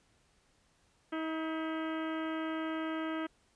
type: harmonic tone with a mistuned harmonic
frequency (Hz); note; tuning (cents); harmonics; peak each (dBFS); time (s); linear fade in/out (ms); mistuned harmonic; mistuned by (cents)
318.8; D#4; +42; 1 / 2 / 3 / 4 / 5 / 6 / 7 / 8 / 9 / 10; -35 / -42 / -47 / -43 / -46 / -49 / -54 / -55 / -55 / -54; 1.12-3.27; 10; 6; +61
effects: pink hiss -70 dBFS RMS until 3.55 s + resampled to 22050 Hz